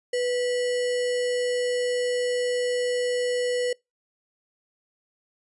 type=tone with sample-and-hold; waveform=sine; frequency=493.9 Hz; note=B4; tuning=in tune; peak=-22 dBFS; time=0.13-3.73 s; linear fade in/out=5 ms; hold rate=2450 Hz; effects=noise-tail reverb RT60 0.2 s tail -25 dB re dry + resampled to 24000 Hz